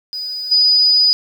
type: tone with level steps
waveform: sine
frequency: 4957 Hz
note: D#8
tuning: 7 cents flat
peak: -22 / -9 dBFS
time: 0.13-1.13 s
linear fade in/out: 0 ms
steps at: 0.51 s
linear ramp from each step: 10 ms
effects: 7-bit